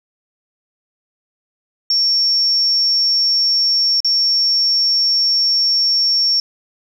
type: tone with dropouts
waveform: sine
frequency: 5480 Hz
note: F8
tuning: 34 cents flat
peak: -12 dBFS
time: 1.9-6.4 s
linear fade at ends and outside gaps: 2 ms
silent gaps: 4.004-4.046 s
effects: 7-bit